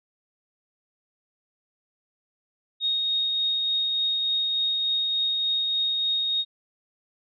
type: tone with tremolo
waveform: sine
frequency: 3729 Hz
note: A#7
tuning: in tune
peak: -21 dBFS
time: 2.8-6.45 s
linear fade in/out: 50 ms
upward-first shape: triangle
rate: 3.4 Hz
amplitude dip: 25%
effects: none